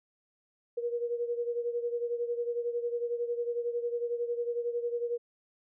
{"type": "beating tone pair", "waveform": "sine", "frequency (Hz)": [473.8, 484.8], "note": ["A#4", "B4"], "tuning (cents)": [28, -32], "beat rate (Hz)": 11, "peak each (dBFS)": [-31, -36], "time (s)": [0.77, 5.18], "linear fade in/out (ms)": 10, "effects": []}